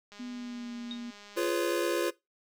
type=click train; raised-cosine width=0.2 ms; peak=-33 dBFS; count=283; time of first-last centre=0.12-1.496 s; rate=205 Hz
type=tone with pitch glide; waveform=sine; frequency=246.9 to 238.4 Hz; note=B3 to A#3; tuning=0 to +39 cents; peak=-37 dBFS; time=0.19-1.11 s; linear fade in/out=10 ms; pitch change=-61 cents; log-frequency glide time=0.29-0.73 s
type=tone with exponential decay; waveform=sine; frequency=3729 Hz; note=A#7; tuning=in tune; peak=-34 dBFS; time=0.91-1.04 s; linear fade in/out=1 ms; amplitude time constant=27 ms
type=chord; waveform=square; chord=C# dominant seventh; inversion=first; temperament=just; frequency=346.5 / 415.8 / 498.9 / 554.4 Hz; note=E#4 / G#4 / B4 / C#5; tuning=-14 / +2 / +17 / 0 cents; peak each=-31 / -36 / -34 / -35 dBFS; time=1.36-2.11 s; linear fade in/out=20 ms
effects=noise-tail reverb RT60 0.2 s tail -20 dB re dry